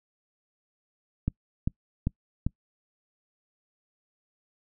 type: click train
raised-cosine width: 5 ms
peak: -13 dBFS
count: 4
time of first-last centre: 1.28-2.466 s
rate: 2.53 Hz
effects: noise-tail reverb RT60 0.1 s tail -26 dB re dry